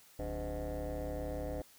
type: tone with frequency modulation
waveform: sine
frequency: 291.7 Hz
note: D4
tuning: 12 cents flat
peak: -33 dBFS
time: 0.19-1.62 s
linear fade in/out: 5 ms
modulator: 110 Hz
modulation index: 3.4
effects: tanh soft clip ceiling -35 dBFS + white hiss -61 dBFS RMS until 1.78 s